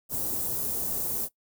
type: band-stop noise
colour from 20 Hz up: white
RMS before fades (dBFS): -30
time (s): 0.09-1.29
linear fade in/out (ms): 50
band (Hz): 540 to 11000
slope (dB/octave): 12
effects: noise-tail reverb RT60 0.1 s tail -19 dB re dry